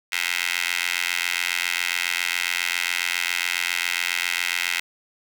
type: tone with high-pass filter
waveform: 15% pulse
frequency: 87.31 Hz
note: F2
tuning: in tune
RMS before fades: -25 dBFS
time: 0.12-4.8 s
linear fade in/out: 5 ms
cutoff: 2200 Hz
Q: 2.5
effects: none